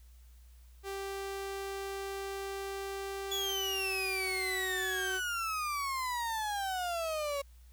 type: tone with pitch glide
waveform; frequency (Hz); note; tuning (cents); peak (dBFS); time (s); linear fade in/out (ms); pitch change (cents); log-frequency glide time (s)
sawtooth; 392 to 374.5; G4 to F#4; 0 to +21; -33; 0.83-5.21; 50; -79; 3.39-4.49
type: exponential sweep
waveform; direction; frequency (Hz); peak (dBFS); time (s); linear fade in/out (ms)
35% pulse; down; 3430 to 553; -31; 3.31-7.42; 10
effects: added 60 Hz sine -53 dBFS peak until 7.72 s + white hiss -68 dBFS RMS until 7.72 s